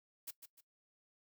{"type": "noise with echo", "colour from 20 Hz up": "blue", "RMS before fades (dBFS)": -44, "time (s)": [0.27, 0.31], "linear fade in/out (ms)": 10, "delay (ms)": 150, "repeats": 2, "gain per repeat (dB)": -9, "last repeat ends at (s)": 0.61, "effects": ["noise-tail reverb RT60 0.1 s tail -17 dB re dry"]}